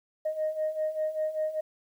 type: beating tone pair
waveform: sine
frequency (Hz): 618 / 623.1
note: D#5 / D#5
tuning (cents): -12 / +2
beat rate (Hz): 5.1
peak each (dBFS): -32 / -28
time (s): 0.25-1.61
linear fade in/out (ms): 10
effects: tanh soft clip ceiling -22 dBFS + 10-bit